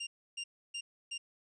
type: tone bursts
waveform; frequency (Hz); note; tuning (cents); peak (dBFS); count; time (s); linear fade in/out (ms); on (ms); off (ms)
sawtooth; 2794; F7; 0; -34; 4; 0-1.18; 10; 70; 300
effects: resampled to 22050 Hz